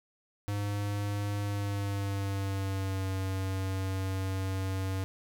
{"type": "tone with pitch glide", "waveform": "square", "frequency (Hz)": [102.1, 95.26], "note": ["G#2", "G2"], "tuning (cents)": [-29, -49], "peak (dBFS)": -31, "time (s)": [0.48, 5.04], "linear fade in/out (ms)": 0, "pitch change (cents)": -120, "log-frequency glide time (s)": [1.41, 3.07], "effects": []}